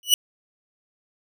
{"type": "tone with exponential growth", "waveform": "sawtooth", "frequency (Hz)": 2945, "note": "F#7", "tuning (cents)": -9, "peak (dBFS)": -6, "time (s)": [0.03, 0.14], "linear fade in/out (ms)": 1, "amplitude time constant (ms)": 22, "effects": []}